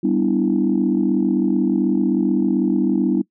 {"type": "chord", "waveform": "sine", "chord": "E minor seventh", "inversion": "first", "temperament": "equal", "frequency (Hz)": [196, 246.9, 293.7, 329.6], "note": ["G3", "B3", "D4", "E4"], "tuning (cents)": [0, 0, 0, 0], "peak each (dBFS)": -20, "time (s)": [0.03, 3.22], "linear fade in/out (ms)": 10, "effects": ["noise-tail reverb RT60 0.1 s tail -22 dB re dry", "tanh soft clip ceiling -7 dBFS"]}